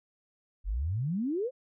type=exponential sweep; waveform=sine; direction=up; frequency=42.03 to 544 Hz; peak=-28 dBFS; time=0.64-1.51 s; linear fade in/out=50 ms; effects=none